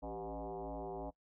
sine tone with frequency modulation, 167.9 Hz, E3, 32 cents sharp, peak -40 dBFS, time 0.02-1.11 s, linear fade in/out 20 ms, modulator 111 Hz, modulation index 6.4, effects noise-tail reverb RT60 0.1 s tail -21 dB re dry

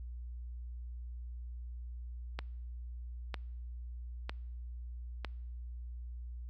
click train, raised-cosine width 0.3 ms, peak -22 dBFS, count 4, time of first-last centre 2.39-5.247 s, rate 1.05 Hz, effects noise-tail reverb RT60 0.9 s tail -26 dB re dry + added 60 Hz sine -41 dBFS peak until 6.49 s

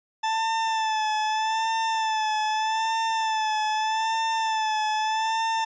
40% pulse tone with vibrato, 879 Hz, A5, 2 cents flat, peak -22 dBFS, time 0.23-5.65 s, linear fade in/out 10 ms, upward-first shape sine, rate 0.81 Hz, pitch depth 41 cents each way, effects resampled to 16000 Hz

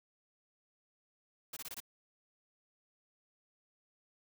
white noise bursts, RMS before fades -44 dBFS, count 5, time 1.53-1.803 s, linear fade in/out 5 ms, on 37 ms, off 22 ms, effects none

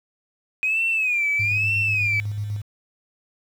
sine tone with vibrato, 2489 Hz, D#7, in tune, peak -18 dBFS, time 0.63-2.2 s, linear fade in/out 0 ms, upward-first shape sine, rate 1.1 Hz, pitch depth 140 cents each way
sine tone with tremolo, 103.83 Hz, G#2, in tune, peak -23 dBFS, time 1.39-2.62 s, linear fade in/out 10 ms, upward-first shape square, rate 8.1 Hz, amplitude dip 35%
effects tanh soft clip ceiling -14 dBFS + 8-bit

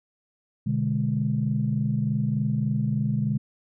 sine chord, G# diminished, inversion first, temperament equal, 123.47 / 146.83 / 207.7 Hz, B2 / D3 / G#3, 0 / 0 / 0 cents, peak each -26 dBFS, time 0.66-3.38 s, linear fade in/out 10 ms, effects tanh soft clip ceiling -12 dBFS

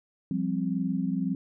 sine chord, F suspended second, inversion none, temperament just, 174.61 / 196.44 / 261.9 Hz, F3 / G3 / C4, 0 / +4 / +2 cents, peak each -30 dBFS, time 0.31-1.35 s, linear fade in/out 2 ms, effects none

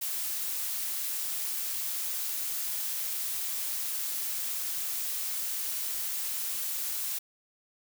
blue noise, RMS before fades -33 dBFS, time 0.01-7.19 s, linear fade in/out 10 ms, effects none

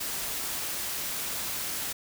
white noise, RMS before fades -33 dBFS, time 0-1.93 s, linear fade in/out 10 ms, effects none

